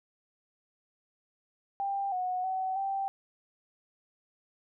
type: tone with pitch steps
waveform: sine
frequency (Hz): 792 / 733 / 755 / 782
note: G5 / F#5 / F#5 / G5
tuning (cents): +18 / -16 / +35 / -4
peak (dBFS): -29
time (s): 1.8-3.08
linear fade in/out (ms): 0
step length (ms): 320
effects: none